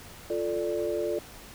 sine chord, D minor, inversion first, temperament equal, 349.2 / 440 / 587.3 Hz, F4 / A4 / D5, 0 / 0 / 0 cents, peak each -31 dBFS, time 0.3-1.19 s, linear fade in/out 2 ms, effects pink hiss -47 dBFS RMS until 1.54 s

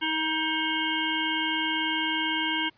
harmonic tone with a mistuned harmonic, 315.9 Hz, D#4, 26 cents sharp, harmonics 1 / 3 / 5 / 7 / 9 / 10, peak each -32 / -32 / -32 / -32 / -32 / -32 dBFS, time 0.01-2.7 s, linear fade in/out 20 ms, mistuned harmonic 7, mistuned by -20 cents, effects pink hiss -63 dBFS RMS until 2.77 s + resampled to 11025 Hz

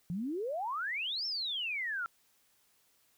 sine exponential two-way sweep, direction up then down, 162.6 to 5490 to 1340 Hz, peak -33 dBFS, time 0.1-2.06 s, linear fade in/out 0 ms, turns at 1.26 s, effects white hiss -70 dBFS RMS until 3.17 s

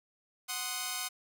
5% pulse chord, C diminished, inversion second, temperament equal, 740 / 1046.5 / 1244.5 Hz, Gb5 / C6 / Eb6, 0 / 0 / 0 cents, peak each -27 dBFS, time 0.48-1.09 s, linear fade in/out 20 ms, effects none

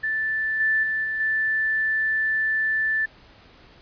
sine tone with level steps, 1760 Hz, A6, in tune, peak -22 / -18 / -22 / -24 / -20 dBFS, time 0.03-3.06 s, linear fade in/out 10 ms, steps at 0.6 / 0.83 / 1.04 / 1.2 s, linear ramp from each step 5 ms, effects pink hiss -51 dBFS RMS until 3.81 s + resampled to 11025 Hz

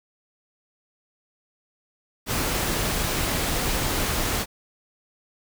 pink noise, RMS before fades -25 dBFS, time 2.26-4.46 s, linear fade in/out 50 ms, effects none

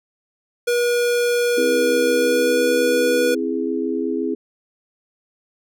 square tone with pitch glide, 481.1 to 485 Hz, B4 to B4, -45 to -31 cents, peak -17 dBFS, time 0.67-3.35 s, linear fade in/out 10 ms, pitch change +14 cents, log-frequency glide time 2.07-2.63 s
sine chord, C augmented, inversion none, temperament equal, 261.6 / 329.6 / 415.3 Hz, C4 / E4 / G#4, 0 / 0 / 0 cents, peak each -24 dBFS, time 1.57-4.35 s, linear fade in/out 10 ms
effects none

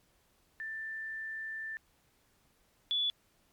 sine tone pair in turn, 1774 / 3437 Hz, A6 / A7, +14 / -41 cents, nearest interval major seventh, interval 1145 cents, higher second, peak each -37 / -28 dBFS, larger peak second, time 0.6-1.77 / 2.91-3.1 s, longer first, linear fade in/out 0 ms, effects pink hiss -70 dBFS RMS until 3.52 s + MP3 96 kbps

